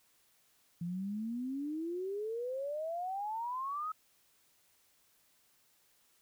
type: exponential sweep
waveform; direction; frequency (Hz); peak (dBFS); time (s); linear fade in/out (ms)
sine; up; 167.5 to 1292; -35; 0.81-3.92; 5
effects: white hiss -70 dBFS RMS until 6.21 s